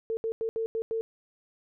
sine tone bursts at uneven times, 449.3 Hz, A4, 36 cents sharp, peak -27 dBFS, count 6, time 0.1-0.17 / 0.24-0.32 / 0.41-0.49 / 0.56-0.66 / 0.75-0.82 / 0.91-1.01 s, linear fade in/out 0 ms, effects none

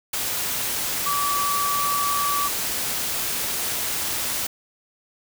sine tone in noise, 1150 Hz, D6, 37 cents flat, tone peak -22 dBFS, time 1.06-2.48 s, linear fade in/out 5 ms, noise white, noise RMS -26 dBFS, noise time 0.13-4.47 s, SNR +1 dB, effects none

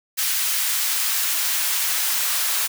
white noise with high-pass filter sweep, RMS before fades -22 dBFS, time 0.17-2.68 s, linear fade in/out 20 ms, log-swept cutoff 1500 to 940 Hz, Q 0.75, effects none

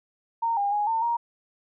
sine tone with pitch steps, 921 / 807 / 830 / 902 / 939 Hz, A#5 / G#5 / G#5 / A5 / A#5, -21 / -50 / -1 / +43 / +12 cents, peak -22 dBFS, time 0.42-1.17 s, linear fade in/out 10 ms, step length 150 ms, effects none

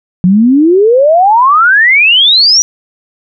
sine exponential sweep, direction up, 174.61 to 5920 Hz, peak -3 dBFS, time 0.24-2.62 s, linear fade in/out 0 ms, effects none

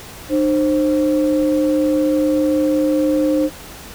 sine tone pair together, 303.1 / 528 Hz, D#4 / C5, -45 / +16 cents, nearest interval minor seventh, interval 961 cents, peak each -14 / -17 dBFS, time 0.29-3.5 s, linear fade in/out 50 ms, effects tanh soft clip ceiling -7 dBFS + pink hiss -36 dBFS RMS until 3.94 s

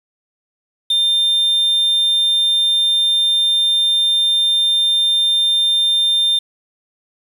triangle tone, 3600 Hz, A7, 39 cents sharp, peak -11 dBFS, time 0.9-6.39 s, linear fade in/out 5 ms, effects 7-bit

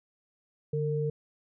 sine tone pair together, 146.83 / 455 Hz, D3 / A#4, 0 / -42 cents, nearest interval octave + minor sixth, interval 1958 cents, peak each -29 / -30 dBFS, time 0.73-1.1 s, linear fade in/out 5 ms, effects none

